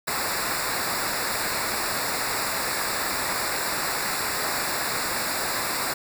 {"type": "noise with comb filter", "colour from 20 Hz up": "pink", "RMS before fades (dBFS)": -27, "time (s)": [0.07, 5.94], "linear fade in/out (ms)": 10, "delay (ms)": 0.32, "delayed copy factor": -0.9, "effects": []}